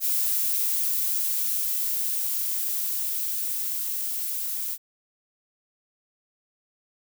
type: noise with level ramp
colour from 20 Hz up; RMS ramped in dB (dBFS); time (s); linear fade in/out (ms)
violet; -24 to -30; 0-4.78; 50
effects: none